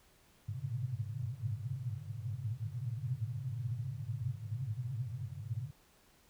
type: band-pass noise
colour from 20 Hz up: pink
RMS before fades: -39 dBFS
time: 0.48-5.71 s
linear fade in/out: 10 ms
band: 100 to 140 Hz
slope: 96 dB/octave
effects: pink hiss -66 dBFS RMS until 6.29 s